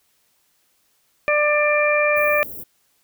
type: harmonic tone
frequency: 594 Hz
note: D5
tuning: 20 cents sharp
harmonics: 1 / 2 / 3 / 4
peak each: -18 / -24 / -24 / -20 dBFS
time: 1.28-2.43 s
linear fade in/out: 0 ms
type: band-stop noise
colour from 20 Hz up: white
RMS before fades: -34 dBFS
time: 2.16-2.64 s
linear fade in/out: 10 ms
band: 520 to 14000 Hz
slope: 24 dB/octave
effects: white hiss -64 dBFS RMS until 3.03 s